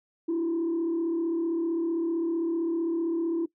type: tone with frequency modulation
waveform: sine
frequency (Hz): 333.4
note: E4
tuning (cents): +20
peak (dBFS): -23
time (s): 0.28-3.46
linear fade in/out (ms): 10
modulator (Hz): 35.5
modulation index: 0.48
effects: noise-tail reverb RT60 0.1 s tail -19 dB re dry + tanh soft clip ceiling -22 dBFS